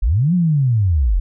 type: linear two-way sweep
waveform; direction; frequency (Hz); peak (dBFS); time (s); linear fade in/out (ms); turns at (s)
sine; up then down; 37.27 to 183.8 to 37.27; -12; 0.02-1.2; 10; 0.34
effects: none